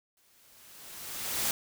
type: noise with exponential growth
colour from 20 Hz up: white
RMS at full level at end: -28 dBFS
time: 0.17-1.51 s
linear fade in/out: 1 ms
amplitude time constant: 290 ms
effects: none